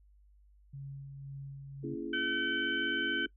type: tone with tremolo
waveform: sine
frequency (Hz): 138.1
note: C#3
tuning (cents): -6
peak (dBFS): -40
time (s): 0.73-1.95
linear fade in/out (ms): 10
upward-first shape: sine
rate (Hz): 1.9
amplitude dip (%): 35
type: chord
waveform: sine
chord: A# half-diminished seventh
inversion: none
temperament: just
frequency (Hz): 233.1 / 279.7 / 335.6 / 419.5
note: A#3 / C#4 / E4 / G#4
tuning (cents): 0 / +16 / +31 / +17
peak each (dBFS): -44 / -40 / -39 / -43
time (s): 1.83-3.27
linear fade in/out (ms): 10
type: harmonic tone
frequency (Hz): 763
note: G5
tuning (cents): -47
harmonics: 2 / 3 / 4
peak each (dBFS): -32 / -44 / -37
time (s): 2.13-3.26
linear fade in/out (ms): 5
effects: noise-tail reverb RT60 0.1 s tail -22 dB re dry + added 50 Hz sine -59 dBFS peak until 3.36 s